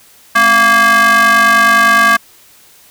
square ring-modulated tone, 235.8 Hz, A#3, 20 cents sharp, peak -4 dBFS, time 0.35-2.17 s, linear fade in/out 10 ms, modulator 1390 Hz, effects white hiss -44 dBFS RMS until 2.9 s

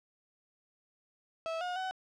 35% pulse tone with pitch steps, 653 / 719 / 751 Hz, E5 / F#5 / F#5, -17 / -50 / +26 cents, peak -32 dBFS, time 1.46-1.91 s, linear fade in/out 0 ms, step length 150 ms, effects low-pass 4000 Hz 12 dB/octave

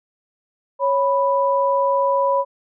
sine tone pair together, 552.8 / 987.8 Hz, C#5 / B5, -5 / 0 cents, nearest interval minor seventh, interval 1005 cents, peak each -18 dBFS, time 0.79-2.45 s, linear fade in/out 50 ms, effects none

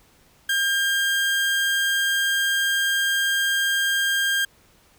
30% pulse tone, 1603 Hz, G6, 38 cents sharp, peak -17 dBFS, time 0.49-4.45 s, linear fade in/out 5 ms, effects pink hiss -57 dBFS RMS until 4.98 s

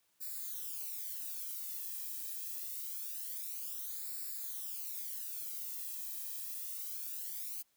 violet noise with flanger, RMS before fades -42 dBFS, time 0.2-7.63 s, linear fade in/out 20 ms, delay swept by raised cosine 0.32 to 1.42 ms, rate 0.25 Hz, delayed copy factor -0.9, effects white hiss -75 dBFS RMS until 7.76 s

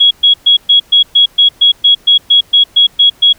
sine tone bursts, 3326 Hz, G#7, 2 cents sharp, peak -3 dBFS, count 15, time 0-3.33 s, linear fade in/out 10 ms, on 110 ms, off 120 ms, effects pink hiss -45 dBFS RMS until 3.38 s

